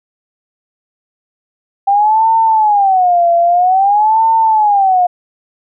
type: tone with vibrato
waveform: sine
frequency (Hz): 785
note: G5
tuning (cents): +2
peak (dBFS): -7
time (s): 1.87-5.07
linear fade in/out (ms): 10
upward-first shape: sine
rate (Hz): 0.51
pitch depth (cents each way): 240
effects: none

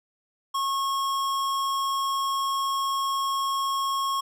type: tone with hard clipping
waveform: sine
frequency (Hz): 1091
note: C#6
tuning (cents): -28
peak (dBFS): -26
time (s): 0.54-4.21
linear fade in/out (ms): 10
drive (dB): 17
effects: none

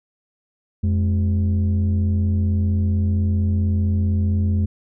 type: tone pair together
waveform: sine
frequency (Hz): 88.71 / 210.5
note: F2 / G#3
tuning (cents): +28 / +24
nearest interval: octave + minor third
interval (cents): 1496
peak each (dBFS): -15 / -21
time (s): 0.83-4.66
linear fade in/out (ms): 10
effects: tanh soft clip ceiling -13 dBFS

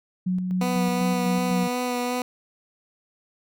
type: tone with tremolo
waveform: sine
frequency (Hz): 183.2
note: F#3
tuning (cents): -17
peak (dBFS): -21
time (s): 0.26-1.68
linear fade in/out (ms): 10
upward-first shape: square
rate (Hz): 4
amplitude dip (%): 35
type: tone with vibrato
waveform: 15% pulse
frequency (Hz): 246.9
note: B3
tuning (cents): 0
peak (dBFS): -18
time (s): 0.61-2.22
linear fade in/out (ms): 2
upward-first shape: sine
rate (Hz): 2.7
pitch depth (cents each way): 15
effects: none

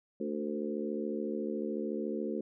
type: harmonic tone with a mistuned harmonic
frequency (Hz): 73.9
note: D2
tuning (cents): +11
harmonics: 3 / 4 / 5 / 6 / 7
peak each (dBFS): -37 / -39 / -38 / -40 / -42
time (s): 0.2-2.41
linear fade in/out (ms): 5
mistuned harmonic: 6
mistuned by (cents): +27
effects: none

